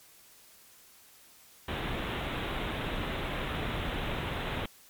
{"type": "low-pass noise", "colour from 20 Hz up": "pink", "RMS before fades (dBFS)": -34, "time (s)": [1.68, 4.66], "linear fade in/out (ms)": 5, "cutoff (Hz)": 3800, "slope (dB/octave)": 96, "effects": ["white hiss -57 dBFS RMS until 4.89 s", "MP3 96 kbps"]}